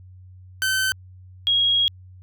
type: tone pair in turn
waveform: sawtooth / sine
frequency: 1535 / 3291 Hz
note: G6 / G#7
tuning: -37 / -16 cents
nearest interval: octave + minor second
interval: 1321 cents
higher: second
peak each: -16 dBFS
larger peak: neither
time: 0.62-0.92 / 1.47-1.88 s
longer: second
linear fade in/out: 0 ms
effects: added 92 Hz sine -42 dBFS peak until 2.22 s